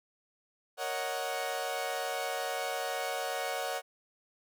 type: chord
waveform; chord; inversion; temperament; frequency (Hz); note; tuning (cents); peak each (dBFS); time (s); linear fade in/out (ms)
sawtooth; D# minor seventh; second; equal; 466.2 / 554.4 / 622.3 / 740; A#4 / C#5 / D#5 / F#5; 0 / 0 / 0 / 0; -37 / -34 / -37 / -32; 0.77-3.82; 50
effects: none